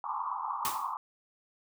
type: band-pass noise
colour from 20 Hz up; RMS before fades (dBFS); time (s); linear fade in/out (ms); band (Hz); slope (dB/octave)
white; -35; 0.04-0.97; 2; 820 to 1200; 96
type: noise with exponential decay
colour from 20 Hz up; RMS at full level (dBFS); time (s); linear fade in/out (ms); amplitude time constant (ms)
white; -31; 0.65-0.94; 0; 61
effects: none